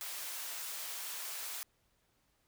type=high-pass noise; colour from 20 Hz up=white; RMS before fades=-42 dBFS; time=0.01-1.63 s; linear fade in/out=0 ms; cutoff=660 Hz; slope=12 dB/octave; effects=pink hiss -75 dBFS RMS until 2.47 s